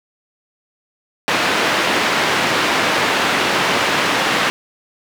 white band-pass noise, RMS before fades -17 dBFS, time 1.28-4.5 s, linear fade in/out 0 ms, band 170 to 2400 Hz, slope 12 dB/octave, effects none

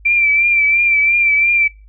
sine tone with vibrato, 2349 Hz, D7, in tune, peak -10 dBFS, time 0.05-1.68 s, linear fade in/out 10 ms, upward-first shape triangle, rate 2.9 Hz, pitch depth 50 cents each way, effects noise-tail reverb RT60 0.3 s tail -23 dB re dry + added 51 Hz sine -39 dBFS peak until 1.88 s

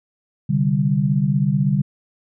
sine chord, C suspended second, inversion none, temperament equal, 130.81 / 146.83 / 196 Hz, C3 / D3 / G3, 0 / 0 / 0 cents, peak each -22 / -18 / -20 dBFS, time 0.49-1.82 s, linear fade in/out 10 ms, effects none

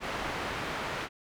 white low-pass noise, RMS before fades -35 dBFS, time 0-1.09 s, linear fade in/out 50 ms, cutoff 1900 Hz, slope 12 dB/octave, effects none

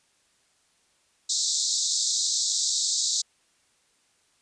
white band-pass noise, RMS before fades -26 dBFS, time 1.29-3.22 s, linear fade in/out 10 ms, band 3700 to 7900 Hz, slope 96 dB/octave, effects white hiss -66 dBFS RMS until 4.41 s + resampled to 22050 Hz

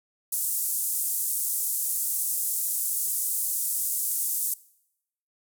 pink band-pass noise, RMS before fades -28 dBFS, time 0.32-4.54 s, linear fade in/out 5 ms, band 8500 to 16000 Hz, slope 24 dB/octave, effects noise-tail reverb RT60 0.8 s tail -21 dB re dry

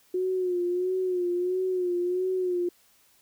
sine tone with vibrato, 362.5 Hz, F#4, 35 cents flat, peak -24 dBFS, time 0.14-2.69 s, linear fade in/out 5 ms, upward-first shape sine, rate 1.5 Hz, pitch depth 53 cents each way, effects white hiss -62 dBFS RMS until 3.21 s

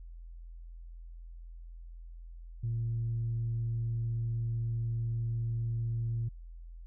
sine tone, 115.7 Hz, A#2, 13 cents flat, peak -29 dBFS, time 2.63-6.29 s, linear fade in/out 10 ms, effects tanh soft clip ceiling -26 dBFS + added 42 Hz sine -44 dBFS peak until 6.86 s

